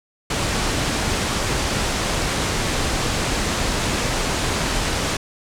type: low-pass noise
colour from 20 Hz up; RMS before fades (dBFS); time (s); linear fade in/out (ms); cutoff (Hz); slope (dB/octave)
pink; -22; 0.3-5.17; 5; 8800; 24
effects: none